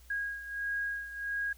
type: beating tone pair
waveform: sine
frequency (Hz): 1639 / 1640.5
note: G#6 / G#6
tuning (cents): -23 / -22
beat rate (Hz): 1.5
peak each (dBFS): -34 / -39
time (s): 0.1-1.53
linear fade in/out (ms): 5
effects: added 60 Hz sine -54 dBFS peak until 1.57 s + white hiss -62 dBFS RMS until 1.57 s